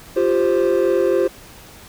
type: chord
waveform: triangle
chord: F suspended second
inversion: none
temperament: just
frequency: 349.2 / 392.9 / 523.8 Hz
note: F4 / G4 / C5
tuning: 0 / +4 / +2 cents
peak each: -16 dBFS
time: 0.16-1.28 s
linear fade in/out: 10 ms
effects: tanh soft clip ceiling -6 dBFS + pink hiss -42 dBFS RMS until 1.88 s